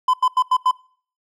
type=tone bursts; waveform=triangle; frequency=1015 Hz; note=B5; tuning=47 cents sharp; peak=-11 dBFS; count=5; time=0.08-0.712 s; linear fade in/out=5 ms; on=56 ms; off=88 ms; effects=noise-tail reverb RT60 0.5 s tail -24 dB re dry